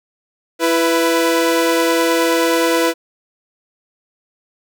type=tone pair together; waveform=sawtooth; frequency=333.1 / 494.9 Hz; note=E4 / B4; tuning=+18 / +4 cents; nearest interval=perfect fifth; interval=686 cents; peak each=-12 dBFS; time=0.59-2.94 s; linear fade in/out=50 ms; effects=none